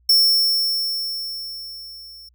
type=tone with level ramp; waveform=45% pulse; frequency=5400 Hz; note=E8; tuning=41 cents sharp; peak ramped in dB=-11 to -40 dBFS; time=0.09-2.29 s; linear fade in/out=5 ms; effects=added 60 Hz sine -55 dBFS peak until 2.34 s